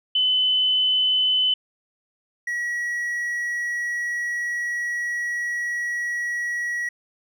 sine / triangle tone pair in turn, 3022 / 1920.4 Hz, F#7 / B6, +36 / -49 cents, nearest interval minor sixth, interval 785 cents, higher first, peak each -17 / -22 dBFS, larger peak first, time 0.15-1.54 / 2.47-6.89 s, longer second, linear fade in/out 5 ms, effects none

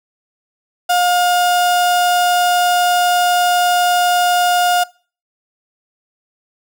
35% pulse tone, 712 Hz, F5, 33 cents sharp, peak -10 dBFS, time 0.89-4.84 s, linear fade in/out 10 ms, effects noise-tail reverb RT60 0.4 s tail -23 dB re dry

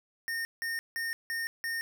square tone bursts, 1833 Hz, A#6, 30 cents flat, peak -32 dBFS, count 5, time 0.28-1.81 s, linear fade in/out 0 ms, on 170 ms, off 170 ms, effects none

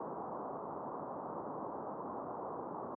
white low-pass noise, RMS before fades -42 dBFS, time 0-2.95 s, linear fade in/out 5 ms, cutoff 1100 Hz, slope 48 dB/octave, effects high-pass 200 Hz 12 dB/octave

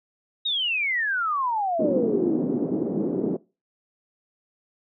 sine exponential sweep, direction down, 3821 to 307 Hz, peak -22 dBFS, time 0.45-2.36 s, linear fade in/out 10 ms
white band-pass noise, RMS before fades -25 dBFS, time 1.79-3.37 s, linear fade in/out 10 ms, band 200 to 370 Hz, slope 24 dB/octave
effects noise-tail reverb RT60 0.3 s tail -22 dB re dry

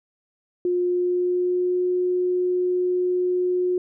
sine tone with pitch glide, 356.5 to 361.5 Hz, F4 to F#4, +36 to -40 cents, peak -19 dBFS, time 0.65-3.78 s, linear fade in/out 2 ms, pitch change +24 cents, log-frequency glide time 0.87-1.85 s, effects none

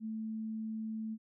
sine tone, 220 Hz, A3, in tune, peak -36 dBFS, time 0-1.18 s, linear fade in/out 50 ms, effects none

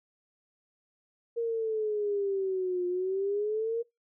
sine exponential two-way sweep, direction down then up, 469.2 to 354.5 to 469.2 Hz, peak -27 dBFS, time 1.36-3.83 s, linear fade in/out 20 ms, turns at 2.87 s, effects noise-tail reverb RT60 0.2 s tail -23 dB re dry

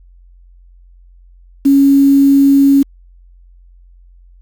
sine tone with quantisation, 277.2 Hz, C#4, in tune, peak -5 dBFS, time 1.65-2.83 s, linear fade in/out 10 ms, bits 5, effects added 44 Hz sine -40 dBFS peak until 4.41 s

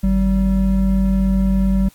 triangle tone pair together, 50.6 / 192.1 Hz, G#1 / G3, -44 / -35 cents, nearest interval octave + major seventh, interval 2309 cents, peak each -15 / -13 dBFS, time 0.03-1.89 s, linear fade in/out 10 ms, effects white hiss -51 dBFS RMS until 1.94 s + AAC 64 kbps

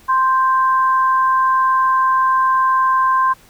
sine tone pair together, 1046.5 / 1568 Hz, C6 / G6, 0 / 0 cents, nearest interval perfect fifth, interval 700 cents, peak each -12 / -22 dBFS, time 0.08-3.34 s, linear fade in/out 20 ms, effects pink hiss -48 dBFS RMS until 3.49 s

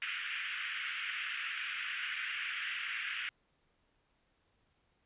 white band-pass noise, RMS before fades -39 dBFS, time 0.02-3.29 s, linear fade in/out 0 ms, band 1400 to 3000 Hz, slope 48 dB/octave, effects pink hiss -75 dBFS RMS until 5.05 s + resampled to 8000 Hz

